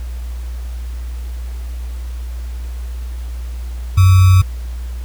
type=tone with sample-and-hold; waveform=sine; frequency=93.1 Hz; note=F#2; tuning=11 cents sharp; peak=-5 dBFS; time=3.97-4.42 s; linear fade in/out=10 ms; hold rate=1225 Hz; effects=added 60 Hz sine -22 dBFS peak until 5.04 s + pink hiss -43 dBFS RMS until 5.04 s